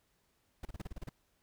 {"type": "noise bursts", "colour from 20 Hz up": "brown", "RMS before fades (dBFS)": -41, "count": 9, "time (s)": [0.63, 1.093], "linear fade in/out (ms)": 5, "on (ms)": 23, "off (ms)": 32, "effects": ["pink hiss -75 dBFS RMS until 1.42 s"]}